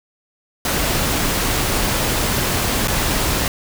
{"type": "noise with dropouts", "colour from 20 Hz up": "pink", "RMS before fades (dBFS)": -19, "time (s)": [0.65, 3.48], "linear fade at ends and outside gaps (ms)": 1, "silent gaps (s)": [2.874, 2.881], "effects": []}